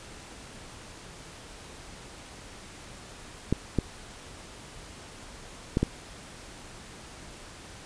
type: clicks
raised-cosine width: 3 ms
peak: -10 dBFS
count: 4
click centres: 3.526 / 3.787 / 5.771 / 5.83 s
effects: pink hiss -46 dBFS RMS until 7.85 s + resampled to 22050 Hz